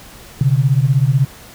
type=beating tone pair; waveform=sine; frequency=128.2 / 144.2 Hz; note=C3 / D3; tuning=-35 / -31 cents; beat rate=16 Hz; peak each=-13 / -14 dBFS; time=0.41-1.25 s; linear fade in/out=2 ms; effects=pink hiss -39 dBFS RMS until 1.54 s